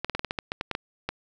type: clicks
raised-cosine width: 0.3 ms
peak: -12 dBFS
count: 12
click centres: 0.046 / 0.097 / 0.15 / 0.194 / 0.247 / 0.309 / 0.388 / 0.519 / 0.611 / 0.713 / 0.751 / 1.09 s
effects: none